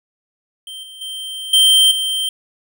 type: tone with level steps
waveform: square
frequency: 3136 Hz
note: G7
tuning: in tune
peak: -30 / -35 / -26 / -9 / -18 dBFS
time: 0.67-2.29 s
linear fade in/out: 2 ms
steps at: 0.83 / 1.01 / 1.53 / 1.91 s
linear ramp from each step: 5 ms
effects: none